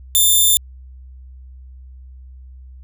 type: tone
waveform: 5% pulse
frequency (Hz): 3566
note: A7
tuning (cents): +22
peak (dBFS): -3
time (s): 0.15-0.57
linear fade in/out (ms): 0
effects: added 64 Hz sine -36 dBFS peak until 2.83 s